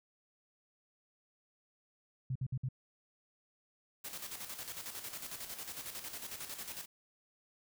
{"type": "tone bursts", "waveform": "sine", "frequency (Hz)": 129.5, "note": "C3", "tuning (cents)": -17, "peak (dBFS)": -33, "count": 4, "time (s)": [2.3, 2.688], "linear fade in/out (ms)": 5, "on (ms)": 55, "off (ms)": 56}
{"type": "noise with tremolo", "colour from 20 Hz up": "white", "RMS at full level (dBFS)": -43, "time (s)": [4.04, 6.86], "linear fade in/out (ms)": 10, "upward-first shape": "square", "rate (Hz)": 11, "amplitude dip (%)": 55}
{"effects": []}